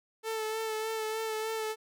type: tone with vibrato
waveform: sawtooth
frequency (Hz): 440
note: A4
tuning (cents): 0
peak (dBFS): -28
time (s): 0.23-1.76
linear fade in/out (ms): 50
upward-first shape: sine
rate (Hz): 3.3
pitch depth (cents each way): 24
effects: none